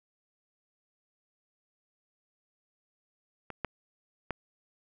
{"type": "clicks", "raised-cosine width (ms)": 0.5, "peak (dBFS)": [-24, -16, -17], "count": 3, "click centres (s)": [3.503, 3.647, 4.307], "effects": []}